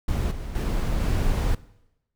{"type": "noise with level steps", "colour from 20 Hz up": "brown", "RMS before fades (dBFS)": [-24, -33, -24, -22], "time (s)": [0.08, 1.55], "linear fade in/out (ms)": 5, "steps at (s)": [0.31, 0.55, 1], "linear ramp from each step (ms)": 5, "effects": ["noise-tail reverb RT60 0.9 s tail -20 dB re dry"]}